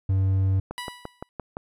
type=tone; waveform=triangle; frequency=95.8 Hz; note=G2; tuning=39 cents flat; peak=-17 dBFS; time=0.09-0.6 s; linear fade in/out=5 ms
type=click train; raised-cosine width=1 ms; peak=-18 dBFS; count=6; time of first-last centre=0.71-1.569 s; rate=5.82 Hz
type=tone with exponential decay; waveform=15% pulse; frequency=981 Hz; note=B5; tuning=12 cents flat; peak=-23 dBFS; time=0.78-1.29 s; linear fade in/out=0 ms; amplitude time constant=110 ms
effects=resampled to 32000 Hz